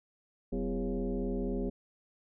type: tone with frequency modulation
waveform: sine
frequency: 105.8 Hz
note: G#2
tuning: 33 cents sharp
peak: -30 dBFS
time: 0.52-1.7 s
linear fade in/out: 10 ms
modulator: 148 Hz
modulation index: 2.5
effects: none